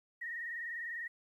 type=tone with vibrato; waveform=sine; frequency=1864.7 Hz; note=A#6; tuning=in tune; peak=-38 dBFS; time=0.21-1.08 s; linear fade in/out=10 ms; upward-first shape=triangle; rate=20 Hz; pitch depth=71 cents each way; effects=12-bit